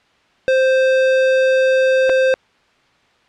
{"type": "tone with dropouts", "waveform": "square", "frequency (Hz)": 523.3, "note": "C5", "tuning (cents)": 0, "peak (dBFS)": -12, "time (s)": [0.48, 2.34], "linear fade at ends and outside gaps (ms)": 0, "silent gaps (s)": [2.094, 2.097], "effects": ["white hiss -55 dBFS RMS until 3.28 s", "low-pass 3000 Hz 12 dB/octave"]}